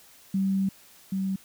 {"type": "tone pair in turn", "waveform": "sine", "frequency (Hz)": [193.4, 191.95], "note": ["G3", "G3"], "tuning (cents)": [-23, -36], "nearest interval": "unison", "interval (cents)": 13, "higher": "first", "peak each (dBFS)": [-22, -25], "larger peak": "first", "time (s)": [[0.34, 0.69], [1.12, 1.36]], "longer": "first", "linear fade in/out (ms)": 5, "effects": ["white hiss -54 dBFS RMS until 1.44 s"]}